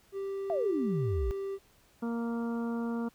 triangle tone, 392 Hz, G4, in tune, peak -31 dBFS, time 0.12-1.59 s, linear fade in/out 50 ms
sine exponential sweep, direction down, 708 to 52.3 Hz, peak -28 dBFS, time 0.5-1.31 s, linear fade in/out 0 ms
harmonic tone, 233.1 Hz, A#3, in tune, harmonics 1 / 2 / 3 / 4 / 5 / 6, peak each -31 / -39 / -47 / -46 / -48 / -49 dBFS, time 2.02-3.09 s, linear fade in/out 10 ms
effects pink hiss -64 dBFS RMS until 3.14 s

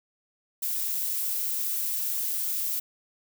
violet noise, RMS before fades -29 dBFS, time 0.62-2.8 s, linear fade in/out 10 ms, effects none

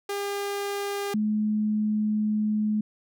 sawtooth / sine tone pair in turn, 402.7 / 212.9 Hz, G4 / G#3, +47 / +43 cents, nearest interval major seventh, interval 1104 cents, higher first, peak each -24 / -22 dBFS, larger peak second, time 0.09-1.14 / 1.14-2.81 s, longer second, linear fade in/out 5 ms, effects none

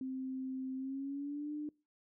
sine tone with pitch glide, 261.6 to 298.8 Hz, C4 to D4, 0 to +30 cents, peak -37 dBFS, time 0.01-1.69 s, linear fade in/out 2 ms, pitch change +230 cents, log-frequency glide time 0.76-1.52 s, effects noise-tail reverb RT60 0.3 s tail -25 dB re dry

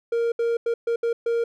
triangle tone bursts at uneven times, 466.2 Hz, A#4, in tune, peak -18 dBFS, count 6, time 0.12-0.32 / 0.39-0.57 / 0.66-0.74 / 0.87-0.96 / 1.03-1.13 / 1.26-1.44 s, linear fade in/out 5 ms, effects none

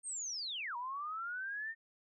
sine linear two-way sweep, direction down then up, 8800 to 939 to 1839 Hz, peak -38 dBFS, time 0.03-1.75 s, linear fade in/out 50 ms, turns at 0.76 s, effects none

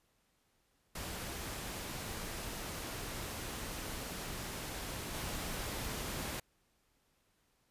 pink noise with level steps, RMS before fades -42 / -40 dBFS, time 0.95-6.4 s, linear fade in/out 5 ms, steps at 5.14 s, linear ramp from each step 2 ms, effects pink hiss -75 dBFS RMS until 7.7 s + resampled to 32000 Hz

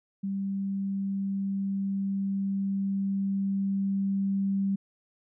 sine tone with level ramp, 196 Hz, G3, in tune, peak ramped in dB -28 to -24 dBFS, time 0.23-4.76 s, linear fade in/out 10 ms, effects none

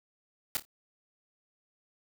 white noise with echo, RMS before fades -30 dBFS, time 0.55-0.57 s, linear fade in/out 0 ms, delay 27 ms, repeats 3, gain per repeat -11 dB, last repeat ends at 0.651 s, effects none

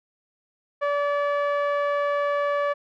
sawtooth tone with low-pass filter, 576 Hz, D5, 34 cents flat, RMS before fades -24 dBFS, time 0.81-2.74 s, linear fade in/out 20 ms, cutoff 1500 Hz, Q 1.3, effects none

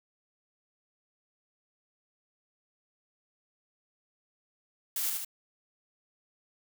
blue noise with echo, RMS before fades -32 dBFS, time 4.96-5.1 s, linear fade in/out 2 ms, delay 74 ms, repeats 2, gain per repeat -3 dB, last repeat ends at 5.248 s, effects none

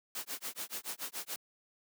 white noise with tremolo, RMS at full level -38 dBFS, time 0.15-1.36 s, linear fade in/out 2 ms, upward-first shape sine, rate 7 Hz, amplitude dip 100%, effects high-pass 200 Hz 12 dB/octave

